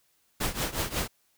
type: noise with tremolo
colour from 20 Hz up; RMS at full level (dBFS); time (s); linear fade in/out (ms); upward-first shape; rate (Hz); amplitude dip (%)
pink; -27; 0.4-1.08; 10; triangle; 5.5; 90
effects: white hiss -69 dBFS RMS until 1.37 s